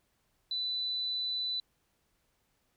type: tone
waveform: sine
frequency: 3988 Hz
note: B7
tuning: 16 cents sharp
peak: -31 dBFS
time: 0.51-1.6 s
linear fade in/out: 2 ms
effects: pink hiss -75 dBFS RMS until 2.76 s